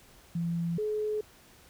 sine tone pair in turn, 169.3 / 425.8 Hz, E3 / G#4, +46 / +43 cents, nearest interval octave + major third, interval 1597 cents, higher second, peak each -28 dBFS, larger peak neither, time 0.35-0.78 / 0.78-1.21 s, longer neither, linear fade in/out 5 ms, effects pink hiss -57 dBFS RMS until 1.69 s

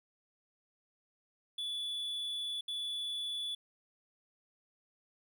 triangle tone bursts at uneven times, 3444 Hz, A7, 38 cents flat, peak -34 dBFS, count 2, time 1.58-2.61 / 2.68-3.55 s, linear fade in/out 5 ms, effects none

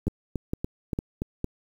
two click trains, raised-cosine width 3 ms, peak -15 / -14 dBFS, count 5 / 4, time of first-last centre 0.07-1.219 / 0.08-1.444 s, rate 3.48 / 2.2 Hz, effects 8-bit

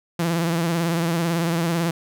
sawtooth tone with vibrato, 167.9 Hz, E3, 32 cents sharp, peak -16 dBFS, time 0.19-1.91 s, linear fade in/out 5 ms, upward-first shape triangle, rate 18 Hz, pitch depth 73 cents each way, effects none

